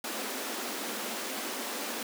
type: high-pass noise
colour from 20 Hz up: pink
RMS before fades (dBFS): -36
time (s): 0.04-2.03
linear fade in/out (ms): 2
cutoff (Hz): 210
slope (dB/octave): 96
effects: none